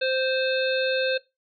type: harmonic tone with a mistuned harmonic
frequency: 522 Hz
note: C5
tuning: 4 cents flat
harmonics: 1 / 3 / 5 / 7 / 8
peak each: -24 / -29 / -31 / -32 / -33 dBFS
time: 0.01-1.18 s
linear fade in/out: 10 ms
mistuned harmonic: 8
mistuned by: +15 cents
effects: noise-tail reverb RT60 0.2 s tail -17 dB re dry